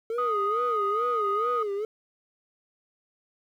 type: tone with vibrato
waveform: triangle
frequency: 440 Hz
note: A4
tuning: in tune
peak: -25 dBFS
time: 0.1-1.85 s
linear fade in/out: 2 ms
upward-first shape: sine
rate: 2.3 Hz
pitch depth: 180 cents each way
type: tone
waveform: sine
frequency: 1244.5 Hz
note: D#6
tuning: in tune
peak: -24 dBFS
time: 0.18-1.63 s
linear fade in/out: 5 ms
effects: tanh soft clip ceiling -17 dBFS + 10-bit